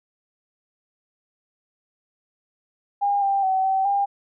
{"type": "tone with pitch steps", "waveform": "sine", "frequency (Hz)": [808, 790, 760, 768, 801], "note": ["G#5", "G5", "F#5", "G5", "G5"], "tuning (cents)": [-48, 13, 46, -36, 37], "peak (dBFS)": -18, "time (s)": [3.01, 4.06], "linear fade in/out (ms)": 20, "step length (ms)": 210, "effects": []}